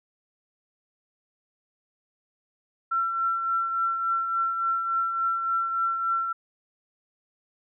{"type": "tone with tremolo", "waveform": "sine", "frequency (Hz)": 1352, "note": "E6", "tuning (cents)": 43, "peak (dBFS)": -21, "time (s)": [2.91, 6.33], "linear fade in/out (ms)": 10, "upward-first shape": "triangle", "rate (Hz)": 3.5, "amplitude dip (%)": 50, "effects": []}